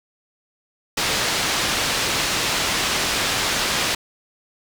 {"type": "low-pass noise", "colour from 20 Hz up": "white", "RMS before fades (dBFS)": -22, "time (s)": [0.97, 3.95], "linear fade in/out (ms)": 5, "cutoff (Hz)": 5000, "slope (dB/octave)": 12, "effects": []}